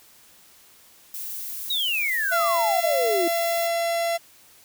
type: noise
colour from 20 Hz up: violet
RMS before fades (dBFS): -33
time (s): 1.14-3.67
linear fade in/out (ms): 2
type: exponential sweep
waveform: sine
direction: down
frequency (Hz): 3894 to 329.6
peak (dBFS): -22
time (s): 1.7-3.28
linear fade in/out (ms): 5
type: tone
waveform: 45% pulse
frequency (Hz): 677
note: E5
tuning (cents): +46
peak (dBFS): -22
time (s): 2.31-4.18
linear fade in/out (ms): 20
effects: white hiss -53 dBFS RMS until 4.64 s